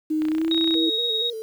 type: tone with pitch glide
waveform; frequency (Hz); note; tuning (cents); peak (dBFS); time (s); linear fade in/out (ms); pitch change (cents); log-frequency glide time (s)
sine; 310 to 326.2; D#4 to E4; -6 to -18; -20; 0.1-0.9; 10; +88; 0.29-0.48
type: click train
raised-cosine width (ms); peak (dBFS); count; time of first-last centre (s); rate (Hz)
0.3; -20; 17; 0.22-0.741; 30.7
type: tone with tremolo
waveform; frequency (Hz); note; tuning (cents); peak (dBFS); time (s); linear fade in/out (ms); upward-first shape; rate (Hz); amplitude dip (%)
sine; 3771; A#7; +19; -20; 0.51-1.3; 2; sine; 19; 30
type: tone with vibrato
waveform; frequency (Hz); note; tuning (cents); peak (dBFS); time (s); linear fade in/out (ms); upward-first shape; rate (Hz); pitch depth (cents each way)
sine; 457.7; A#4; -32; -29; 0.75-1.42; 0; square; 4.3; 60
effects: 8-bit